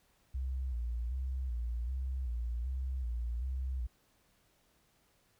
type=tone with vibrato; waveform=sine; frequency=61.8 Hz; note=B1; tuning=2 cents sharp; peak=-33 dBFS; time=0.34-3.87 s; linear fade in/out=10 ms; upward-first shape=square; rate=1.3 Hz; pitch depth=85 cents each way; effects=pink hiss -71 dBFS RMS until 5.39 s